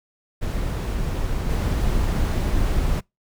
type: noise with level steps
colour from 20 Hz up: brown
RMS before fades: -24 / -21 dBFS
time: 0.41-3.01 s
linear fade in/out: 20 ms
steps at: 1.49 s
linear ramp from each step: 20 ms
effects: noise-tail reverb RT60 0.2 s tail -26 dB re dry